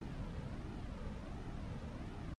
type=noise with flanger; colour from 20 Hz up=brown; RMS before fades=-44 dBFS; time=0.01-2.34 s; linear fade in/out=5 ms; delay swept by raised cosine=1.8 to 2.9 ms; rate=1.4 Hz; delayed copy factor=-0.6; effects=low-pass 6000 Hz 12 dB/octave + Opus 32 kbps